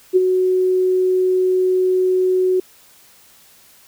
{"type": "tone with ADSR envelope", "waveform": "sine", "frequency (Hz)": 370, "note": "F#4", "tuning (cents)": 0, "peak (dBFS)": -7, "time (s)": [0.13, 2.6], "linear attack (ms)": 33, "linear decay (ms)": 27, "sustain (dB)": -6, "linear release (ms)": 4, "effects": ["white hiss -49 dBFS RMS until 3.87 s"]}